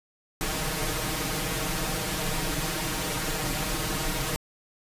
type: noise with comb filter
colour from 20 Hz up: pink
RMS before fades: -29 dBFS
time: 0.41-4.36 s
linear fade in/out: 0 ms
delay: 6.4 ms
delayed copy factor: +0.95
effects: resampled to 32000 Hz